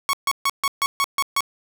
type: tone bursts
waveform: sawtooth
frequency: 1108.7 Hz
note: C#6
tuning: in tune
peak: -14 dBFS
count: 8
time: 0.09-1.406 s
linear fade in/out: 0 ms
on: 42 ms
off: 140 ms
effects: none